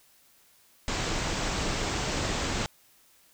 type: low-pass noise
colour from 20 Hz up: pink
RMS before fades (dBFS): -30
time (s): 0.88-2.66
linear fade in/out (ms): 0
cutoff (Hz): 8000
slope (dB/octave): 96
effects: white hiss -61 dBFS RMS until 3.33 s